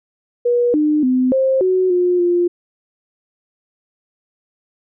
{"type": "tone with pitch steps", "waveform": "sine", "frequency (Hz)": [482.7, 302.1, 255.2, 529, 371.5, 357.5, 350.4], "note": ["B4", "D4", "C4", "C5", "F#4", "F4", "F4"], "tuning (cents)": [-40, 49, -43, 19, 7, 41, 6], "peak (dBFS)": -12, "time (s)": [0.45, 2.48], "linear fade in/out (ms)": 10, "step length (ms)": 290, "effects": []}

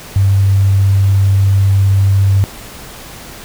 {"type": "tone", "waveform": "sine", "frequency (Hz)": 97.9, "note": "G2", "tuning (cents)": -2, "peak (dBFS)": -7, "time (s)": [0.16, 2.44], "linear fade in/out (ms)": 0, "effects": ["pink hiss -32 dBFS RMS until 3.44 s"]}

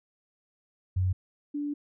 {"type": "tone pair in turn", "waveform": "sine", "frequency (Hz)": [92.5, 291], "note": ["F#2", "D4"], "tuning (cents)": [0, -16], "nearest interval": "octave + minor sixth", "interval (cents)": 1984, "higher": "second", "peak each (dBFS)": [-23, -29], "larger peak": "first", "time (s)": [[0.96, 1.13], [1.54, 1.74]], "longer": "second", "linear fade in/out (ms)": 10, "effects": []}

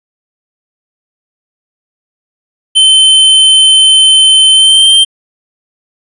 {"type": "tone with pitch glide", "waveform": "square", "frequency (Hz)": [3079, 3146], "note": ["G7", "G7"], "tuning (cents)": [-32, 6], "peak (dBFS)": -3, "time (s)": [2.75, 5.05], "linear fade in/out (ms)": 20, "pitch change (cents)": 38, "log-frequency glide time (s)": [4.53, 4.9], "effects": ["resampled to 24000 Hz"]}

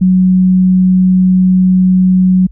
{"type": "tone", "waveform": "sine", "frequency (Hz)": 185, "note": "F#3", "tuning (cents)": 0, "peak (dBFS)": -5, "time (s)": [0.01, 2.47], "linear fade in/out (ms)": 10, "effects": ["added 51 Hz sine -31 dBFS peak until 2.51 s"]}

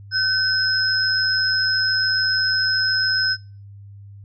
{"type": "tone pair together", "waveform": "sine", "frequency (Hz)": [1526, 5133], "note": ["G6", "E8"], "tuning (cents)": [-47, -47], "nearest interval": "octave + major sixth", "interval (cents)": 2100, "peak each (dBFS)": -20, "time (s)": [0.11, 3.37], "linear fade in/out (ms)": 50, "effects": ["noise-tail reverb RT60 0.4 s tail -26 dB re dry", "added 100 Hz sine -38 dBFS peak until 4.24 s"]}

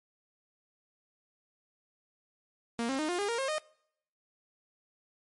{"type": "tone with pitch steps", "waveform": "sawtooth", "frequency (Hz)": [233.4, 268.1, 308, 353.8, 406.4, 466.8, 536.2, 615.9], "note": ["A#3", "C4", "D#4", "F4", "G#4", "A#4", "C5", "D#5"], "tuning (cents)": [2, 42, -17, 23, -38, 2, 42, -18], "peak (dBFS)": -26, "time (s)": [2.79, 3.582], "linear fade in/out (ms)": 0, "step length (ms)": 99, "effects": ["noise-tail reverb RT60 0.7 s tail -24 dB re dry", "MP3 48 kbps"]}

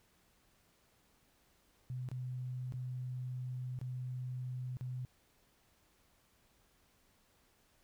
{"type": "tone with dropouts", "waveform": "sine", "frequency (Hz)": 126.5, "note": "B2", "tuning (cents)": 42, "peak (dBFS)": -38, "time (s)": [1.9, 5.05], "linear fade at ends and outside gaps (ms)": 0, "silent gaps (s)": [[2.088, 2.115], [2.723, 2.738], [3.789, 3.814], [4.77, 4.81]], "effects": ["pink hiss -71 dBFS RMS until 7.83 s"]}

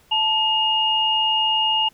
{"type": "tone pair together", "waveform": "sine", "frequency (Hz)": [880, 2848], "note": ["A5", "F7"], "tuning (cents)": [0, 33], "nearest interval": "octave + minor sixth", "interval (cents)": 2033, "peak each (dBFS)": [-22, -18], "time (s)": [0.11, 1.89], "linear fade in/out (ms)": 10, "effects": ["pink hiss -56 dBFS RMS until 1.93 s"]}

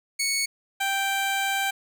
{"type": "tone pair in turn", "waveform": "15% pulse", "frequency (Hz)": [2217, 783.8], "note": ["C#7", "G5"], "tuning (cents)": [0, 0], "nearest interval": "octave + tritone", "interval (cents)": 1800, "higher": "first", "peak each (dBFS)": -17, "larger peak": "neither", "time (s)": [[0.19, 0.46], [0.8, 1.71]], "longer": "second", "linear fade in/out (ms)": 10, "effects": []}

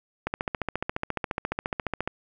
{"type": "click train", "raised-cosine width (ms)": 0.5, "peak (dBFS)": -12, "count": 27, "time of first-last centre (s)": [0.27, 2.076], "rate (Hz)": 14.4, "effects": []}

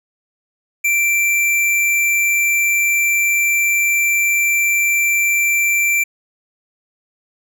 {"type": "tone", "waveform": "square", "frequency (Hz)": 2349, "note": "D7", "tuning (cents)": 0, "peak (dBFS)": -14, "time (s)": [0.84, 6.04], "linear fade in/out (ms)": 10, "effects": []}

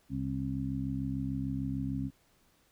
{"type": "harmonic tone", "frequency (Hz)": 66.7, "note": "C2", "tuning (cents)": 34, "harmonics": [1, 2, 3, 4], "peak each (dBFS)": [-41, -36, -39, -35], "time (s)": [0.09, 2.11], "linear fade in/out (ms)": 50, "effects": ["pink hiss -68 dBFS RMS until 2.71 s"]}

